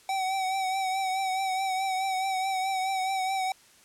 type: tone with vibrato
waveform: square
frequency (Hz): 762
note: G5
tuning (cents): -49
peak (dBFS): -27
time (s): 0.09-3.52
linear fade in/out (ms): 2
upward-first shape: triangle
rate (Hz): 4.7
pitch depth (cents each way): 44
effects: white hiss -57 dBFS RMS until 3.84 s + low-pass 10000 Hz 12 dB/octave